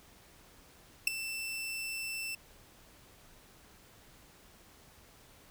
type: tone with ADSR envelope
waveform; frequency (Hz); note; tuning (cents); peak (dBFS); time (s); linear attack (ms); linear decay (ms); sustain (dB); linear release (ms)
sawtooth; 2668; E7; +20; -17; 1.07-2.35; 4; 8; -16; 4
effects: pink hiss -59 dBFS RMS until 5.5 s